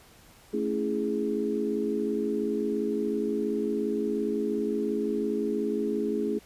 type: chord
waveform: sine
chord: A major seventh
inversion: none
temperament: equal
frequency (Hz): 220 / 277.2 / 329.6 / 415.3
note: A3 / C#4 / E4 / G#4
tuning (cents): 0 / 0 / 0 / 0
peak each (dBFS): -31 / -33 / -33 / -29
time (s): 0.53-6.39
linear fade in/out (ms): 10
effects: pink hiss -55 dBFS RMS until 6.45 s + resampled to 32000 Hz